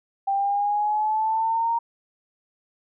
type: exponential sweep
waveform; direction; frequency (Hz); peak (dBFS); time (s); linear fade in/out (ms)
sine; up; 784 to 933; -20; 0.27-1.79; 10
effects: none